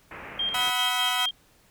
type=low-pass noise; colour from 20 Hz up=white; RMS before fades=-41 dBFS; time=0.11-0.7 s; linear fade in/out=2 ms; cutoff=2500 Hz; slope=48 dB/octave
type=tone with tremolo; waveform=sine; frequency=3200 Hz; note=G7; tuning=35 cents sharp; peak=-24 dBFS; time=0.39-1.31 s; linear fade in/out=5 ms; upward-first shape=square; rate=5 Hz; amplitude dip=45%
type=chord; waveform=20% pulse; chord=B major; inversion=second; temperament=equal with one note detuned; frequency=740 / 987.8 / 1277.3 Hz; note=F#5 / B5 / D#6; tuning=0 / 0 / +45 cents; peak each=-25 dBFS; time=0.54-1.26 s; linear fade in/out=5 ms
effects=pink hiss -60 dBFS RMS until 1.7 s